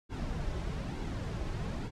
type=noise with flanger; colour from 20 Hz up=brown; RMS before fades=-36 dBFS; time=0.09-1.91 s; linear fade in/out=50 ms; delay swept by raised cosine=1.6 to 4.3 ms; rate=1.1 Hz; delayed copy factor=-0.55; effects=low-pass 7000 Hz 12 dB/octave